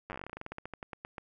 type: slowing click train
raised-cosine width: 0.5 ms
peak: -25 dBFS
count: 24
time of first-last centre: 0.1-1.182 s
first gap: 9 ms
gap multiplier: 1.13
effects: none